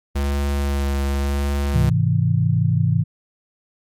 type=tone with vibrato; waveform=square; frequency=70 Hz; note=C#2; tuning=18 cents sharp; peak=-19 dBFS; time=0.15-1.9 s; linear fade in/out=10 ms; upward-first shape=sine; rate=0.88 Hz; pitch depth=16 cents each way
type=chord; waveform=sine; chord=Ab augmented; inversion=none; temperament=just; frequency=103.83 / 129.78 / 162.23 Hz; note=Ab2 / C3 / E3; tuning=0 / -14 / -27 cents; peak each=-19 dBFS; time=1.73-3.04 s; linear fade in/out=20 ms
effects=MP3 96 kbps